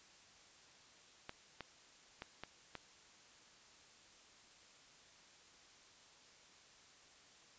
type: clicks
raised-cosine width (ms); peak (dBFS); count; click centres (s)
0.3; -29; 5; 1.294 / 1.607 / 2.221 / 2.436 / 2.753
effects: white hiss -63 dBFS RMS until 7.58 s + resampled to 16000 Hz